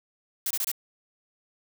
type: noise bursts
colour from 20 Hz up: blue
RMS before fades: -28 dBFS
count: 4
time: 0.46-0.716 s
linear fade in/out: 2 ms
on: 46 ms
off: 24 ms
effects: none